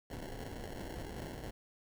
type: noise with sample-and-hold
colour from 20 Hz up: pink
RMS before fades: -44 dBFS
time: 0.1-1.51 s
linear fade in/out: 5 ms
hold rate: 1225 Hz
effects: none